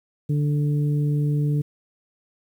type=harmonic tone; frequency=146.83 Hz; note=D3; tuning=in tune; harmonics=1 / 2 / 3; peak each=-19 / -30 / -35 dBFS; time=0.29-1.62 s; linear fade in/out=10 ms; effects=9-bit